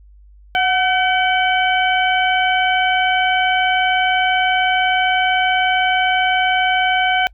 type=harmonic tone with a mistuned harmonic; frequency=761 Hz; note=F#5; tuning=48 cents sharp; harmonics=1 / 2 / 3 / 4; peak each=-16 / -19 / -21 / -22 dBFS; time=0.55-7.27 s; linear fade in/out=0 ms; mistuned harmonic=1; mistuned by=-54 cents; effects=noise-tail reverb RT60 0.1 s tail -26 dB re dry + added 50 Hz sine -42 dBFS peak until 7.33 s